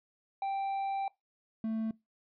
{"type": "tone pair in turn", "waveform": "triangle", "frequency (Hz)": [784, 221.9], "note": ["G5", "A3"], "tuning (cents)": [0, 15], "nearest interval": "octave + minor seventh", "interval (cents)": 2185, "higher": "first", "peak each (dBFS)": [-29, -29], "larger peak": "neither", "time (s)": [[0.42, 1.08], [1.64, 1.91]], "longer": "first", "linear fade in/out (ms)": 2, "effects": ["noise-tail reverb RT60 0.2 s tail -22 dB re dry", "resampled to 11025 Hz"]}